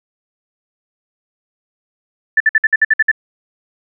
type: tone bursts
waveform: sine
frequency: 1760 Hz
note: A6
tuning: in tune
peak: -7 dBFS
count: 9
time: 2.37-3.115 s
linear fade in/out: 5 ms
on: 33 ms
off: 56 ms
effects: none